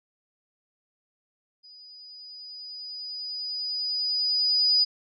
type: tone with level ramp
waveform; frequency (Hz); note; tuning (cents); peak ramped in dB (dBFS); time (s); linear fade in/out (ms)
sine; 4945; D#8; -12; -47 to -17; 1.63-4.85; 20
effects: none